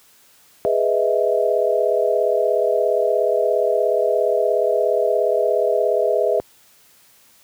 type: chord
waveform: sine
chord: E major seventh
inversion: first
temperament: equal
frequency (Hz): 415.3 / 493.9 / 622.3 / 659.3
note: G#4 / B4 / D#5 / E5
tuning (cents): 0 / 0 / 0 / 0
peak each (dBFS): -21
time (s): 0.65-6.4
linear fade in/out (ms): 0
effects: white hiss -53 dBFS RMS until 7.43 s + high-pass 60 Hz 12 dB/octave